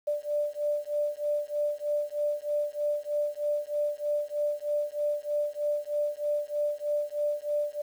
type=beating tone pair; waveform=sine; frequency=588 / 591.2 Hz; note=D5 / D5; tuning=+2 / +11 cents; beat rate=3.2 Hz; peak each=-30 dBFS; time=0.07-7.82 s; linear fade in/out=10 ms; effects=9-bit